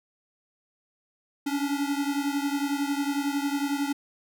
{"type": "beating tone pair", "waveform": "square", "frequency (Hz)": [280, 291], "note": ["C#4", "D4"], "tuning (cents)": [18, -16], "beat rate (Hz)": 11, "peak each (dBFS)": [-28, -31], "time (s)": [1.46, 3.93], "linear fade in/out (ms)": 10, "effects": []}